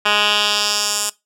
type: tone with band-pass filter sweep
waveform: 10% pulse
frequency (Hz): 207.7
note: G#3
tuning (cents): 0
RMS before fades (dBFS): -18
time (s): 0.05-1.1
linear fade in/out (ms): 10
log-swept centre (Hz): 2300 to 8200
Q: 1.7
effects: noise-tail reverb RT60 0.2 s tail -20 dB re dry